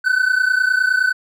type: tone pair together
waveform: triangle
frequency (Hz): 1495 / 1524.7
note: F#6 / G6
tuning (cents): +17 / -48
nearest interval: unison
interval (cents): 35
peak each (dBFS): -15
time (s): 0.04-1.13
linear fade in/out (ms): 20
effects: none